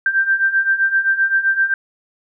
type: beating tone pair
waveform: sine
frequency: 1568 / 1575.7 Hz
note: G6 / G6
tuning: 0 / +9 cents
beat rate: 7.7 Hz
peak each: -19 / -15 dBFS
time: 0.06-1.74 s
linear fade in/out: 2 ms
effects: none